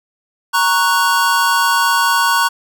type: chord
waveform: square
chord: F# major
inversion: first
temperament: equal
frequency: 932.3 / 1108.7 / 1480 Hz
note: A#5 / C#6 / F#6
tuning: 0 / 0 / 0 cents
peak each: -17 dBFS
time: 0.53-2.49 s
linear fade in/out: 20 ms
effects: none